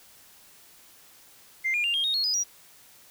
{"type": "tone with pitch steps", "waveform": "sine", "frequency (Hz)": [2093, 2418, 2794, 3228, 3729, 4309, 4978, 5751], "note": ["C7", "D7", "F7", "G#7", "A#7", "C#8", "D#8", "F8"], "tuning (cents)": [0, 50, 0, -50, 0, -50, 0, 50], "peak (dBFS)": -22, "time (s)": [1.64, 2.44], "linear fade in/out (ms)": 20, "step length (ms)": 100, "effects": ["tanh soft clip ceiling -20 dBFS", "white hiss -54 dBFS RMS until 3.1 s"]}